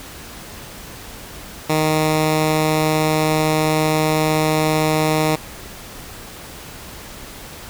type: tone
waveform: 10% pulse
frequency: 155.56 Hz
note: D#3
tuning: in tune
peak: -7 dBFS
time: 1.69-5.36 s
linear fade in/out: 10 ms
effects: pink hiss -36 dBFS RMS until 7.69 s

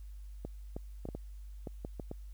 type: clicks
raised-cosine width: 2 ms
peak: -26 dBFS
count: 9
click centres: 0.45 / 0.765 / 1.054 / 1.088 / 1.15 / 1.672 / 1.849 / 1.998 / 2.114 s
effects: added 50 Hz sine -44 dBFS peak until 2.33 s + white hiss -70 dBFS RMS until 2.33 s

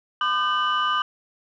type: tone cluster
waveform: sine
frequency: 1014 / 1209 / 1543 / 2970 Hz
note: B5 / D6 / G6 / F#7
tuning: +45 / +50 / -28 / +6 cents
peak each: -29 / -21 / -27 / -27 dBFS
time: 0.21-1.02 s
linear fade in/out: 2 ms
effects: tanh soft clip ceiling -13 dBFS

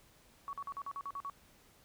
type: tone bursts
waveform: sine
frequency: 1121 Hz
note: C#6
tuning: 19 cents sharp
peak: -38 dBFS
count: 9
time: 0.48-1.298 s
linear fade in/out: 0 ms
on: 50 ms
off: 46 ms
effects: pink hiss -64 dBFS RMS until 1.84 s

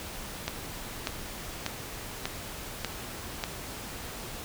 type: click train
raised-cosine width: 0.2 ms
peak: -12 dBFS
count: 6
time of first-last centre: 0.48-3.439 s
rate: 1.69 Hz
effects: pink hiss -40 dBFS RMS until 4.44 s

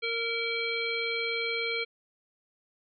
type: harmonic tone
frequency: 461.7 Hz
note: A#4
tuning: 17 cents flat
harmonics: 1 / 3 / 5 / 7 / 9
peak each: -34 / -40 / -31 / -37 / -38 dBFS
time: 0.02-1.85 s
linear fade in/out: 20 ms
effects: none

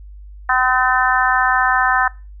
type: harmonic tone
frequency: 255 Hz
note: C4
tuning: 44 cents flat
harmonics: 3 / 4 / 5 / 6 / 7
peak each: -19 / -19 / -19 / -19 / -19 dBFS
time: 0.49-2.08 s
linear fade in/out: 5 ms
effects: noise-tail reverb RT60 0.3 s tail -24 dB re dry + added 50 Hz sine -34 dBFS peak until 2.4 s

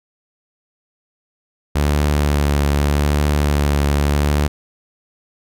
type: tone with vibrato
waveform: sawtooth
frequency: 72.7 Hz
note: D2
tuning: 17 cents flat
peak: -10 dBFS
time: 1.75-4.48 s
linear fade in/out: 10 ms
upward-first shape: triangle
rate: 0.83 Hz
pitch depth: 27 cents each way
effects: none

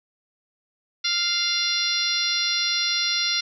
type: harmonic tone with a mistuned harmonic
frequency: 698.5 Hz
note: F5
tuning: in tune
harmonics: 2 / 3 / 4 / 5 / 6 / 7 / 8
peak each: -33 / -30 / -32 / -27 / -26 / -30 / -28 dBFS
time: 1.04-3.41 s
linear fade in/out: 10 ms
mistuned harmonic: 6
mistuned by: -18 cents
effects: none

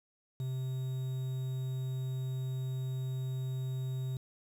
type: tone with quantisation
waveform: triangle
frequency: 130 Hz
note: C3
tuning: 11 cents flat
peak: -31 dBFS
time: 0.4-4.17 s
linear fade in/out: 2 ms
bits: 9
effects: none

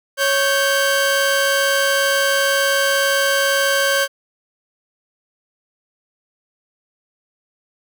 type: tone pair together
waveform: sawtooth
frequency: 553 / 1556.9 Hz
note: C#5 / G6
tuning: -4 / -12 cents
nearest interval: octave + tritone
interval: 1792 cents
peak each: -14 dBFS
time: 0.17-4.08 s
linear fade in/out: 50 ms
effects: none

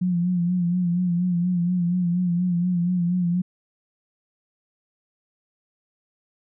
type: tone with vibrato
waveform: sine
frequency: 176.8 Hz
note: F3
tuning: 22 cents sharp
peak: -19 dBFS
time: 0.01-3.42 s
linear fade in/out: 10 ms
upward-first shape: sine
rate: 4.2 Hz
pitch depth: 54 cents each way
effects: none

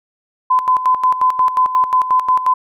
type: tone with tremolo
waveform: sine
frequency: 1017 Hz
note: C6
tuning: 50 cents flat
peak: -9 dBFS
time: 0.5-2.54 s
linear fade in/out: 10 ms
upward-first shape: square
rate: 5.6 Hz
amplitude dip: 70%
effects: none

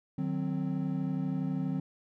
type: chord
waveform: triangle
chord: C diminished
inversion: first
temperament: equal with one note detuned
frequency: 152.71 / 185 / 261.6 Hz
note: Eb3 / Gb3 / C4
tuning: -32 / 0 / 0 cents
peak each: -32 dBFS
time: 0.18-1.8 s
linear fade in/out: 5 ms
effects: none

